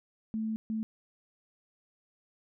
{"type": "tone bursts at uneven times", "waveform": "sine", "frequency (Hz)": 220, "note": "A3", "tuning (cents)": 0, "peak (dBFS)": -30, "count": 2, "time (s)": [[0.34, 0.56], [0.7, 0.83]], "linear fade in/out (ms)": 0, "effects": []}